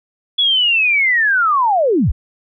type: linear sweep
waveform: sine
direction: down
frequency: 3421 to 30.87 Hz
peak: -11 dBFS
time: 0.38-2.12 s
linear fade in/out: 10 ms
effects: none